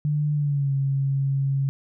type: tone with pitch glide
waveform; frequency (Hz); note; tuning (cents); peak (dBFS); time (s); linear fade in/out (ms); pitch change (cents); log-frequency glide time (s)
sine; 148.6 to 137.06; D3 to C#3; +21 to -19; -20; 0.05-1.69; 0; -140; 0.33-0.73
effects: none